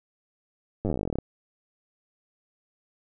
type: slowing click train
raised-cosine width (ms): 2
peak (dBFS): -15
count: 20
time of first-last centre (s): 0.85-1.186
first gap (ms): 9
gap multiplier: 1.07
effects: none